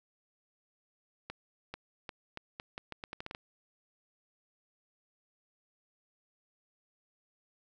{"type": "accelerating click train", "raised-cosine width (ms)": 0.3, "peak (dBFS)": -24, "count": 13, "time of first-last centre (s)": [1.3, 3.349], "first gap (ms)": 440, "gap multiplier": 0.8, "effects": []}